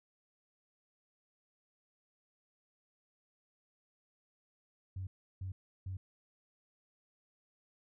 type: tone bursts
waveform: sine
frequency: 94 Hz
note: F#2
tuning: 28 cents sharp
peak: -37 dBFS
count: 3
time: 4.96-5.97 s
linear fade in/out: 5 ms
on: 110 ms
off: 340 ms
effects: tanh soft clip ceiling -33 dBFS